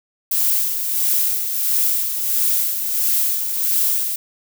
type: noise with tremolo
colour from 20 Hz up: violet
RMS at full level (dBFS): -17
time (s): 0.31-4.16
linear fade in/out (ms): 5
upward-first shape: sine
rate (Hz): 1.5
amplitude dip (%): 50
effects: none